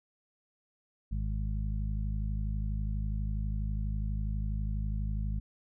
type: harmonic tone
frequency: 52.2 Hz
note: G#1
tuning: 10 cents sharp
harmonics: 1 / 2 / 3 / 4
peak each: -31 / -37 / -41 / -43 dBFS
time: 1.11-5.4 s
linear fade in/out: 10 ms
effects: none